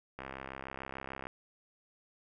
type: click train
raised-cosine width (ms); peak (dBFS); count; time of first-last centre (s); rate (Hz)
0.5; -26; 73; 0.19-1.269; 66.7
effects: none